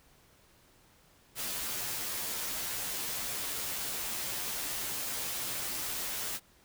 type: noise with comb filter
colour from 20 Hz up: white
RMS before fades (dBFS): -36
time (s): 1.35-6.4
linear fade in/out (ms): 50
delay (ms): 12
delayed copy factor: -0.95
effects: pink hiss -63 dBFS RMS until 6.64 s